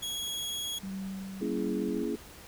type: tone with vibrato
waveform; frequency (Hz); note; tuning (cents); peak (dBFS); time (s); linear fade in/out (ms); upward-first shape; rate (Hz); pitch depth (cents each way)
sawtooth; 3322; G#7; 0; -30; 0.02-0.79; 10; sine; 20; 13
type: tone with tremolo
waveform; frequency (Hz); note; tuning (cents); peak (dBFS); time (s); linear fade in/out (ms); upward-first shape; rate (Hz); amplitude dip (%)
sine; 192.5; G3; -31; -34; 0.83-2.03; 5; sine; 1.4; 40
type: chord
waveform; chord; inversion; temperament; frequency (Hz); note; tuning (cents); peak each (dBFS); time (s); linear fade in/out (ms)
sine; A# half-diminished seventh; none; just; 233.1 / 279.7 / 335.6 / 419.5; A#3 / C#4 / E4 / G#4; 0 / +16 / +31 / +17; -35; 1.41-2.16; 5
effects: pink hiss -50 dBFS RMS until 2.47 s